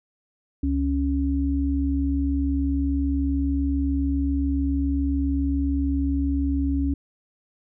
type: tone pair together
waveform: sine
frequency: 69.88 / 277.2 Hz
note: C#2 / C#4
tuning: +15 / 0 cents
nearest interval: 2 octaves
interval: 2385 cents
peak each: -23 dBFS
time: 0.63-6.94 s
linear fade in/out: 5 ms
effects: none